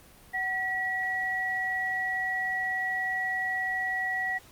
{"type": "tone pair together", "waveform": "sine", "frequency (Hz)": [752, 1931.4], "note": ["F#5", "B6"], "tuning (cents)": [28, -39], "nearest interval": "octave + major third", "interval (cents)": 1633, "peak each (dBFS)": [-34, -28], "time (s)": [0.33, 4.39], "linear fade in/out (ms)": 20, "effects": ["pink hiss -54 dBFS RMS until 4.51 s", "Opus 32 kbps"]}